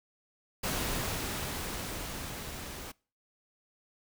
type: noise with level ramp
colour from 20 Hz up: pink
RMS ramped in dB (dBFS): -32 to -43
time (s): 0.63-2.92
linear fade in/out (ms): 10
effects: noise-tail reverb RT60 0.4 s tail -25 dB re dry